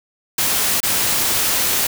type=noise with dropouts; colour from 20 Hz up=white; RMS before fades=-18 dBFS; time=0.38-1.87 s; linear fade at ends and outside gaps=5 ms; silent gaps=0.804-0.83 s; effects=none